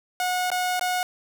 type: tone with dropouts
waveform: sawtooth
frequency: 728 Hz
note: F#5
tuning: 28 cents flat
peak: -19 dBFS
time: 0.2-1.03 s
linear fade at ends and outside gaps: 1 ms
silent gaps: 0.503-0.516 / 0.795-0.811 s
effects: none